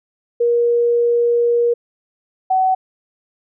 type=tone pair in turn; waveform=sine; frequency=474.4 / 753.1 Hz; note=A#4 / F#5; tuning=+30 / +30 cents; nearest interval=minor sixth; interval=800 cents; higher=second; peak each=-12 dBFS; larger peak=neither; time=0.4-1.74 / 2.5-2.75 s; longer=first; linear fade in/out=10 ms; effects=none